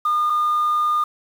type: tone pair in turn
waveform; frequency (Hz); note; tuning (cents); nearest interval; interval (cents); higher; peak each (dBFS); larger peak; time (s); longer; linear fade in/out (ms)
sine; 1215 / 1215; D#6 / D#6; -42 / -42; unison; 0; neither; -15; neither; 0.05-0.3 / 0.3-1.04; second; 5
effects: tanh soft clip ceiling -13 dBFS + 7-bit